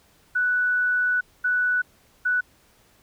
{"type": "tone bursts at uneven times", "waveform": "sine", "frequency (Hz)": 1482, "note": "F#6", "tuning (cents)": 2, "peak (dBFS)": -19, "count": 3, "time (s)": [[0.35, 1.21], [1.44, 1.82], [2.25, 2.41]], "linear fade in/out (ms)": 10, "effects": ["pink hiss -59 dBFS RMS until 3.02 s"]}